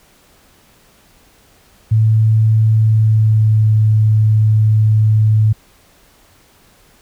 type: tone with pitch glide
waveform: sine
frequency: 110 to 108.3 Hz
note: A2 to A2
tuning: 0 to -27 cents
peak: -8 dBFS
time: 1.91-5.53 s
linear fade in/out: 10 ms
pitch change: -27 cents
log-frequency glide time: 2.73-3.74 s
effects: pink hiss -50 dBFS RMS until 7.01 s